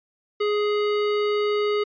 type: tone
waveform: square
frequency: 416.8 Hz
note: G#4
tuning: 6 cents sharp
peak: -21 dBFS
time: 0.4-1.84 s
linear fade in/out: 10 ms
effects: resampled to 11025 Hz